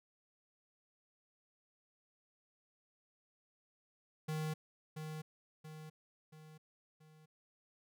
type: tone with echo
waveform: square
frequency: 155.56 Hz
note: D#3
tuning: in tune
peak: -37 dBFS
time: 4.28-4.54 s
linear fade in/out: 10 ms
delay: 680 ms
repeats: 4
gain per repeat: -6 dB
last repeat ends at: 7.26 s
effects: none